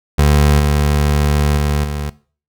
25% pulse tone with level steps, 73.3 Hz, D2, 3 cents flat, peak -5 / -8 / -10 / -16 dBFS, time 0.18-2.1 s, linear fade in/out 10 ms, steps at 0.59 / 1.57 / 1.84 s, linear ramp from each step 5 ms, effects noise-tail reverb RT60 0.4 s tail -19 dB re dry

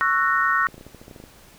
sine chord, F# dominant seventh, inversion second, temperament just, 1110 / 1332 / 1480 / 1850 Hz, C#6 / E6 / F#6 / A#6, +2 / +18 / 0 / -14 cents, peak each -23 dBFS, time 0.01-0.67 s, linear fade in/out 0 ms
clicks, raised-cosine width 2 ms, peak -28 dBFS, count 12, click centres 0.687 / 0.743 / 0.78 / 0.811 / 0.866 / 0.947 / 1.015 / 1.081 / 1.112 / 1.162 / 1.201 / 1.239 s
effects pink hiss -50 dBFS RMS until 1.58 s

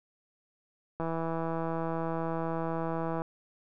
click train, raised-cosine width 1 ms, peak -20 dBFS, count 365, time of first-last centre 1-3.22 s, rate 164 Hz, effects none

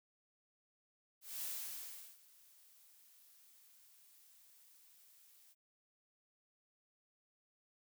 blue noise with ADSR envelope, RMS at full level -42 dBFS, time 1.21-5.55 s, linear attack 210 ms, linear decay 750 ms, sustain -23 dB, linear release 34 ms, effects none

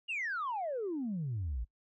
sine exponential sweep, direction down, 2909 to 51.91 Hz, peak -32 dBFS, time 0.08-1.65 s, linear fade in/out 20 ms, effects noise-tail reverb RT60 0.1 s tail -24 dB re dry + tanh soft clip ceiling -30 dBFS

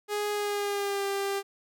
sawtooth tone with pitch glide, 415.3 to 396.3 Hz, G#4 to G4, 0 to +19 cents, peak -24 dBFS, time 0.08-1.43 s, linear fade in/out 50 ms, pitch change -81 cents, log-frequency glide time 0.32-1.06 s, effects none

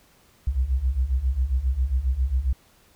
sine beating tone pair, 60.2 / 67.6 Hz, B1 / C#2, -44 / -43 cents, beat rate 7.4 Hz, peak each -25 / -22 dBFS, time 0.47-2.53 s, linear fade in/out 5 ms, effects pink hiss -58 dBFS RMS until 2.95 s

